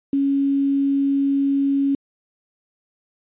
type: tone with quantisation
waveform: sine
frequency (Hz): 277.2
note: C#4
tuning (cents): 0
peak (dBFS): -16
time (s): 0.13-1.95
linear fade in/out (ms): 2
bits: 7
effects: resampled to 8000 Hz